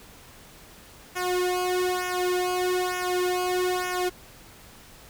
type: tone with flanger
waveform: sawtooth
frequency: 362.6 Hz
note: F#4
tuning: 35 cents flat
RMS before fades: -26 dBFS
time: 1.15-4.1 s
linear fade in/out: 20 ms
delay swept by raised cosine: 0.23 to 2.23 ms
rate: 1.1 Hz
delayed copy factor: -0.95
effects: pink hiss -49 dBFS RMS until 5.09 s